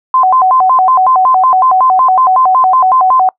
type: tone with vibrato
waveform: sine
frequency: 880 Hz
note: A5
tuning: in tune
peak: -5 dBFS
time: 0.14-3.29 s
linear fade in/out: 2 ms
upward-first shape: square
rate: 5.4 Hz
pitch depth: 280 cents each way
effects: noise-tail reverb RT60 0.1 s tail -23 dB re dry